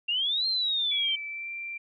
sine exponential two-way sweep, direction up then down, 2741 to 4215 to 3080 Hz, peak -24 dBFS, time 0.08-1.16 s, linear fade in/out 10 ms, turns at 0.47 s
sine tone with pitch glide, 2318 to 2359 Hz, D7 to D7, -23 to +7 cents, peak -33 dBFS, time 0.91-1.78 s, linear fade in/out 10 ms, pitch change +30 cents, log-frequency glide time 1.26-1.5 s
effects MP3 48 kbps

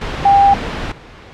sine tone in noise, 797 Hz, G5, 28 cents sharp, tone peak -6 dBFS, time 0.25-0.54 s, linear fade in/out 5 ms, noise pink, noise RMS -22 dBFS, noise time 0.01-0.92 s, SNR +13 dB, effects pink hiss -37 dBFS RMS until 1.33 s + low-pass 3000 Hz 12 dB/octave

